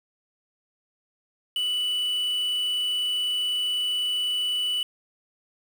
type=tone with quantisation; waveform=triangle; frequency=2968 Hz; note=F#7; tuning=5 cents sharp; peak=-22 dBFS; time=1.56-4.83 s; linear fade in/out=2 ms; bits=7; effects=none